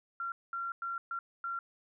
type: tone bursts at uneven times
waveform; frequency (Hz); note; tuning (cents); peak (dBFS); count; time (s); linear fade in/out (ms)
sine; 1373; F6; -30; -34; 5; 0.2-0.32 / 0.53-0.72 / 0.82-0.98 / 1.11-1.19 / 1.44-1.59; 2
effects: none